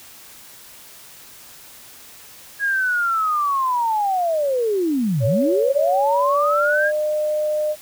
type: linear two-way sweep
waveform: sine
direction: down then up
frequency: 1661.2 to 103.6 to 1661.2 Hz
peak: -17 dBFS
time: 2.59-6.92 s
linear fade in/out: 50 ms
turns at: 5.25 s
type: tone with pitch glide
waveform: sine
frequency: 560 to 607.2 Hz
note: C#5 to D#5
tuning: +18 to -42 cents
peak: -18 dBFS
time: 5.2-7.76 s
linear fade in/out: 50 ms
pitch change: +140 cents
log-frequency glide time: 6.04-6.95 s
effects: white hiss -43 dBFS RMS until 7.81 s